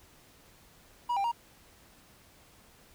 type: tone with pitch steps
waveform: triangle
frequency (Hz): 964 / 793 / 939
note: B5 / G5 / A#5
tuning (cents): -42 / +20 / +12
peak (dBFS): -25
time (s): 1.09-1.318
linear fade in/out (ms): 10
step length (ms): 76
effects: pink hiss -59 dBFS RMS until 2.94 s